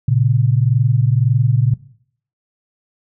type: tone pair together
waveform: sine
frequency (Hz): 115.4 / 137.25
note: A#2 / C#3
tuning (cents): -17 / -17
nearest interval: minor third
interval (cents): 300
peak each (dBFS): -14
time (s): 0.08-1.74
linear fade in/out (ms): 5
effects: noise-tail reverb RT60 0.6 s tail -18 dB re dry